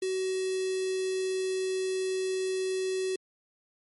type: tone with notch filter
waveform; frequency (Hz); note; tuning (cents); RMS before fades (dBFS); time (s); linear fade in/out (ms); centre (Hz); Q
square; 376.3; F#4; +29; -30; 0.02-3.16; 5; 1200; 0.64
effects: MP3 48 kbps